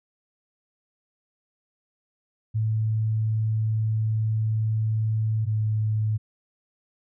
sine tone pair in turn, 109.7 / 108.19 Hz, A2 / A2, -5 / -29 cents, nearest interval unison, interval 24 cents, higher first, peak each -21 dBFS, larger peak neither, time 2.54-5.46 / 5.46-6.18 s, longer first, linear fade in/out 20 ms, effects none

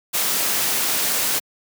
white noise, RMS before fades -21 dBFS, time 0.13-1.4 s, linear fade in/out 20 ms, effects high-pass 150 Hz 12 dB/octave

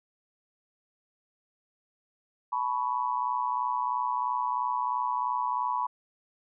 sine tone with amplitude modulation, 987.8 Hz, B5, in tune, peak -22 dBFS, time 2.52-5.87 s, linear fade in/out 10 ms, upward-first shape sine, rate 123 Hz, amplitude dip 95%, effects none

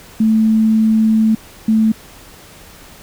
sine tone pair in turn, 220 / 220 Hz, A3 / A3, 0 / 0 cents, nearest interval unison, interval 0 cents, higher neither, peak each -9 dBFS, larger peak neither, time 0.2-1.35 / 1.68-1.92 s, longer first, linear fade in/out 5 ms, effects pink hiss -40 dBFS RMS until 3.02 s

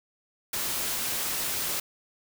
white noise, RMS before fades -30 dBFS, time 0.53-1.8 s, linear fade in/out 5 ms, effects none

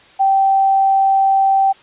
sine tone, 778 Hz, G5, 13 cents flat, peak -10 dBFS, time 0.19-1.73 s, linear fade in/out 20 ms, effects white hiss -46 dBFS RMS until 1.82 s + resampled to 8000 Hz

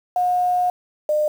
sine tone pair in turn, 721 / 604.4 Hz, F#5 / D5, -45 / +50 cents, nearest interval minor third, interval 305 cents, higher first, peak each -16 dBFS, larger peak neither, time 0.16-0.7 / 1.09-1.28 s, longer first, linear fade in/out 2 ms, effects 7-bit

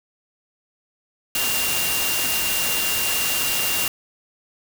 sine tone in noise, 2784 Hz, F7, 6 cents flat, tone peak -26 dBFS, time 1.35-3.88 s, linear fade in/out 2 ms, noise white, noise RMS -23 dBFS, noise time 1.35-3.88 s, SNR -6 dB, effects none

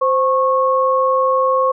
sine tone pair together, 521 / 1095.7 Hz, C5 / C#6, -7 / -20 cents, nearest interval octave + minor second, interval 1287 cents, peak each -15 dBFS, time 0.01-1.72 s, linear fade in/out 10 ms, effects none

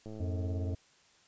click train, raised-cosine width 2 ms, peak -32 dBFS, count 74, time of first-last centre 0.06-0.736 s, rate 108 Hz
harmonic tone, 90.2 Hz, F#2, 44 cents flat, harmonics 1 / 3 / 5 / 7, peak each -32 / -43 / -48 / -49 dBFS, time 0.2-0.75 s, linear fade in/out 5 ms
effects white hiss -64 dBFS RMS until 1.27 s + resampled to 16000 Hz

